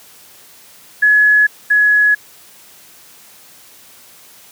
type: tone pair in turn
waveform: sine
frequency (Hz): 1695 / 1686.4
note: G#6 / G#6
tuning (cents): +35 / +26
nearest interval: unison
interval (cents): 9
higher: first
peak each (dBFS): -7 / -8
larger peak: first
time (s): 1.02-1.47 / 1.7-2.15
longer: neither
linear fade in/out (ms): 10
effects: white hiss -43 dBFS RMS until 4.51 s + high-pass 80 Hz 12 dB/octave